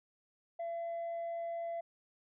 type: tone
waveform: sine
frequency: 676 Hz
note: E5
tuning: 43 cents sharp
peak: -34 dBFS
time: 0.59-1.81 s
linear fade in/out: 10 ms
effects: tanh soft clip ceiling -35 dBFS